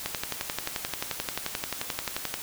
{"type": "click train", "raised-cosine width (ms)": 0.2, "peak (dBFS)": -11, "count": 27, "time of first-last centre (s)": [0.06, 2.341], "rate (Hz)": 11.4, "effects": ["white hiss -38 dBFS RMS until 2.42 s"]}